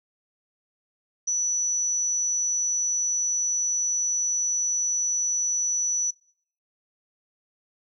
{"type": "tone", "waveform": "sine", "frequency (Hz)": 5930, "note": "F#8", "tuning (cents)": 3, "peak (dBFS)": -22, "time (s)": [1.27, 6.11], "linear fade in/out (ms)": 10, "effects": ["noise-tail reverb RT60 0.6 s tail -24 dB re dry"]}